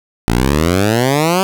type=exponential sweep; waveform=10% pulse; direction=up; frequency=55 to 195.3 Hz; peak=-3 dBFS; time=0.28-1.43 s; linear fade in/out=0 ms; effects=none